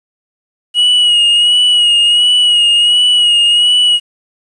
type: tone with vibrato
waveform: triangle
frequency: 2900 Hz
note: F#7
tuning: 35 cents flat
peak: -5 dBFS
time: 0.74-4 s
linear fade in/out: 50 ms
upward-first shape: sine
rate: 1.4 Hz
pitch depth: 35 cents each way
effects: resampled to 24000 Hz + 7-bit